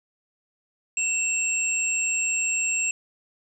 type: tone pair together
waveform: sine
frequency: 2674 / 7563 Hz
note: E7 / A#8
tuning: +24 / +24 cents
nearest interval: octave + tritone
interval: 1800 cents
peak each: -25 dBFS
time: 0.97-2.91 s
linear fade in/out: 2 ms
effects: none